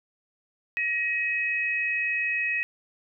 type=tone pair together; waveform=sine; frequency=1897.1 / 2544 Hz; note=A#6 / D#7; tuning=+30 / +38 cents; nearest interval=perfect fourth; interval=508 cents; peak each=-28 / -26 dBFS; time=0.77-2.63 s; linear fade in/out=0 ms; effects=none